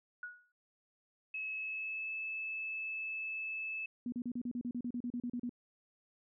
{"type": "tone with exponential decay", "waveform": "sine", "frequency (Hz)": 1459, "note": "F#6", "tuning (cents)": -25, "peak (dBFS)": -38, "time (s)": [0.23, 0.52], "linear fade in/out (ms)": 2, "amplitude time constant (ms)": 61}
{"type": "tone with pitch glide", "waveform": "sine", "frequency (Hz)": [2581, 2614], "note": ["E7", "E7"], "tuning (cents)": [-37, -15], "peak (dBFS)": -37, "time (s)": [1.34, 3.86], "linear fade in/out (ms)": 5, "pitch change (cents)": 22, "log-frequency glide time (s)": [1.51, 2.12]}
{"type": "tone bursts", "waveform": "sine", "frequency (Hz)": 242.8, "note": "B3", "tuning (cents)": -29, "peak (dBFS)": -35, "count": 15, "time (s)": [4.06, 5.494], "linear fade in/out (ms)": 2, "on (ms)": 62, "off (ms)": 36}
{"effects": []}